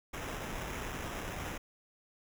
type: noise with sample-and-hold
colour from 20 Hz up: pink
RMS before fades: -40 dBFS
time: 0.13-1.58 s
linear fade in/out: 10 ms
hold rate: 4410 Hz
effects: none